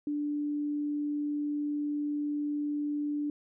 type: tone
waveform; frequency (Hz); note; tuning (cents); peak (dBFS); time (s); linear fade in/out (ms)
sine; 293.7; D4; 0; -29; 0.07-3.3; 2
effects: none